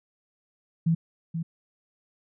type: tone with echo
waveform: sine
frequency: 164.81 Hz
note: E3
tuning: in tune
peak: -19 dBFS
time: 0.86-0.95 s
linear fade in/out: 10 ms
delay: 480 ms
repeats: 1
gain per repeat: -8 dB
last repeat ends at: 1.43 s
effects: none